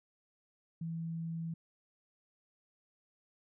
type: tone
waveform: sine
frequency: 164.81 Hz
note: E3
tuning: in tune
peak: -36 dBFS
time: 0.81-1.54 s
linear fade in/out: 5 ms
effects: none